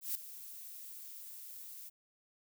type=noise with ADSR envelope; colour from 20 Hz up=violet; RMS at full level=-35 dBFS; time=0.01-1.9 s; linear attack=140 ms; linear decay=5 ms; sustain=-14 dB; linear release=19 ms; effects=none